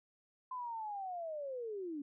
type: linear sweep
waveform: sine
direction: down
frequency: 1029 to 275.6 Hz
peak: -39 dBFS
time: 0.51-2.02 s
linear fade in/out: 5 ms
effects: none